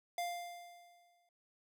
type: tone with exponential decay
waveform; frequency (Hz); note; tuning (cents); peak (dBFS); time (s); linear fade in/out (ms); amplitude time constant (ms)
square; 698.5; F5; 0; -35; 0.18-1.29; 2; 240
effects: none